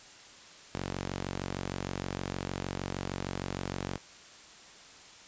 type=tone with high-pass filter; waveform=sawtooth; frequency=46.48 Hz; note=F#1; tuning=9 cents sharp; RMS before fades=-37 dBFS; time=0.74-3.98 s; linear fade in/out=10 ms; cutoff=120 Hz; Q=0.57; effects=white hiss -52 dBFS RMS until 5.27 s + resampled to 16000 Hz